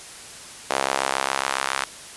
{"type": "tone with high-pass filter sweep", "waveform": "sawtooth", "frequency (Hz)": 67.3, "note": "C2", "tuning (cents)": 49, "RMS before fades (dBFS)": -25, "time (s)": [0.7, 1.85], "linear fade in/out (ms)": 5, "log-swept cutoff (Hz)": [650, 1200], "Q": 1.3, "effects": ["white hiss -40 dBFS RMS until 2.16 s", "resampled to 24000 Hz"]}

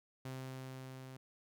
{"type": "tone with level ramp", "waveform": "sawtooth", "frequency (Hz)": 130.81, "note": "C3", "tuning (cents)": 0, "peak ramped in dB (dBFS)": [-38, -45], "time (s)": [0.25, 1.17], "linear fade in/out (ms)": 5, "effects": []}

